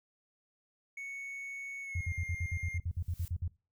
triangle tone with pitch glide, 2217 to 2118 Hz, C#7 to C7, 0 to +21 cents, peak -38 dBFS, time 0.97-2.78 s, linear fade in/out 5 ms, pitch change -79 cents, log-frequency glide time 1.82-2.12 s
sine tone bursts, 86.2 Hz, F2, 22 cents flat, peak -31 dBFS, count 14, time 1.95-3.479 s, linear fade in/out 5 ms, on 60 ms, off 53 ms
blue noise with exponential growth, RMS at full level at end -49 dBFS, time 2.82-3.28 s, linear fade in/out 0 ms, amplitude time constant 100 ms
effects noise-tail reverb RT60 0.3 s tail -19 dB re dry

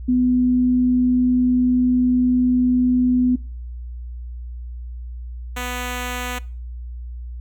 sine / 5% pulse tone pair in turn, 250.1 / 247.7 Hz, B3 / B3, +22 / +5 cents, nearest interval unison, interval 17 cents, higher first, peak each -14 dBFS, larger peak neither, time 0.08-3.36 / 5.56-6.39 s, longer first, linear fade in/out 10 ms, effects noise-tail reverb RT60 0.4 s tail -22 dB re dry + added 60 Hz sine -29 dBFS peak until 7.4 s

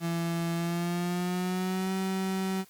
35% pulse tone with pitch glide, 168.3 to 190 Hz, E3 to F#3, +36 to +46 cents, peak -26 dBFS, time 0-2.65 s, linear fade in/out 50 ms, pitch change +210 cents, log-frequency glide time 0.55-1.94 s, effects white hiss -58 dBFS RMS until 2.69 s + MP3 96 kbps

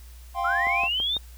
triangle chord, F suspended second, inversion none, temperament equal, 698.5 / 784 / 1046.5 Hz, F5 / G5 / C6, 0 / 0 / 0 cents, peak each -27 dBFS, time 0.34-0.89 s, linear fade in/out 50 ms
sine linear sweep, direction up, 1292 to 3729 Hz, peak -23 dBFS, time 0.44-1.18 s, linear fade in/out 10 ms
click train, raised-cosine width 1 ms, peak -24 dBFS, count 4, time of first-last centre 0.67-1.167 s, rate 6.04 Hz
effects added 60 Hz sine -42 dBFS peak until 1.37 s + white hiss -54 dBFS RMS until 1.37 s

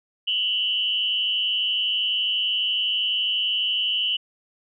sine tone with amplitude modulation, 2961 Hz, F#7, 1 cent sharp, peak -17 dBFS, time 0.27-4.17 s, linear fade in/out 10 ms, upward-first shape sine, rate 212 Hz, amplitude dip 80%, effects none

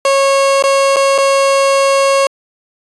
30% pulse tone with dropouts, 548 Hz, C#5, 20 cents flat, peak -6 dBFS, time 0.05-2.27 s, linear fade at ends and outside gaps 2 ms, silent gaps 0.625-0.638 / 0.961-0.966 / 1.18-1.184 s, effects resampled to 24000 Hz

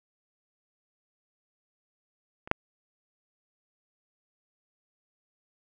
clicks, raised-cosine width 0.5 ms, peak -27 / -6 dBFS, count 2, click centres 2.475 / 2.514 s, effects none

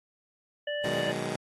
harmonic tone, 587.3 Hz, D5, in tune, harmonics 1 / 3 / 5, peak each -31 / -36 / -38 dBFS, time 0.67-1.12 s, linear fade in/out 5 ms
15% pulse chord, G# minor seventh, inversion first, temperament just, 124.59 / 155.74 / 186.89 / 207.7 Hz, B2 / D#3 / F#3 / G#3, +16 / +2 / +18 / 0 cents, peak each -32 / -30 / -32 / -30 dBFS, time 0.84-1.36 s, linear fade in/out 5 ms
effects AAC 32 kbps

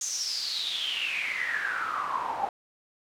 pink noise with band-pass filter sweep, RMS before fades -31 dBFS, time 0.01-2.49 s, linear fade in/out 2 ms, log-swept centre 6600 to 790 Hz, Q 9.9, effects none

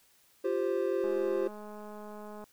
triangle chord, F suspended second, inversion none, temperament just, 349.2 / 392.9 / 523.8 Hz, F4 / G4 / C5, 0 / +4 / +2 cents, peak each -31 / -29 / -31 dBFS, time 0.44-1.48 s, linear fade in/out 10 ms
click train, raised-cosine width 1 ms, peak -33 dBFS, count 295, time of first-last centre 1.04-2.44 s, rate 210 Hz
effects white hiss -65 dBFS RMS until 2.52 s

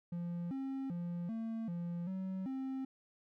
triangle tone with pitch steps, 172.8 / 268.6 / 173.4 / 225.4 / 172.5 / 189 / 264.9 Hz, F3 / C4 / F3 / A3 / F3 / F#3 / C4, -18 / +46 / -12 / +42 / -21 / +37 / +22 cents, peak -35 dBFS, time 0.12-2.85 s, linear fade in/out 5 ms, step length 390 ms, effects none

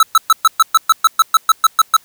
square tone bursts, 1310 Hz, E6, 11 cents flat, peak -6 dBFS, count 14, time 0-1.966 s, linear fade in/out 2 ms, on 29 ms, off 120 ms, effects white hiss -50 dBFS RMS until 2.04 s

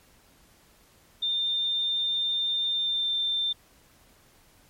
sine tone with pitch glide, 3606 to 3579 Hz, A7 to A7, +42 to +29 cents, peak -24 dBFS, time 1.22-3.53 s, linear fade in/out 10 ms, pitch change -13 cents, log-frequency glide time 2.76-3.08 s, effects pink hiss -59 dBFS RMS until 4.69 s + MP3 64 kbps

